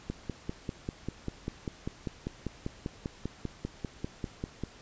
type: click train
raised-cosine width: 3 ms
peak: -20 dBFS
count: 24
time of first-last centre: 0.1-4.636 s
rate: 5.07 Hz
effects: pink hiss -53 dBFS RMS until 4.81 s + resampled to 16000 Hz